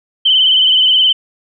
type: tone with vibrato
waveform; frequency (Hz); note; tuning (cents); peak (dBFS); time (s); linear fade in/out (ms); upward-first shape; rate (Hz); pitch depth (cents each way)
sine; 3052; G7; -47; -7; 0.25-1.13; 10; triangle; 19; 63
effects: none